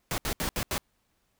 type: noise bursts at uneven times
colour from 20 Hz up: pink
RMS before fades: -30 dBFS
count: 5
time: 0.11-0.18 / 0.25-0.33 / 0.4-0.49 / 0.56-0.63 / 0.71-0.78 s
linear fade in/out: 0 ms
effects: pink hiss -73 dBFS RMS until 1.39 s